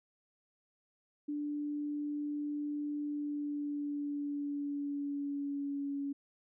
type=tone with pitch glide; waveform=sine; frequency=293.7 to 280.9 Hz; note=D4 to C#4; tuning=0 to +23 cents; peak=-34 dBFS; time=1.28-6.13 s; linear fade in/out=10 ms; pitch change=-77 cents; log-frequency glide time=3.04-6 s; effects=none